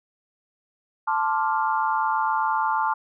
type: chord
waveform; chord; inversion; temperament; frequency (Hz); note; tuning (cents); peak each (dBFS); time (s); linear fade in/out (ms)
sine; D minor seventh; second; equal; 880 / 1046.5 / 1174.7 / 1396.9; A5 / C6 / D6 / F6; 0 / 0 / 0 / 0; -23 / -27 / -28 / -29; 1.07-2.94; 10
effects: none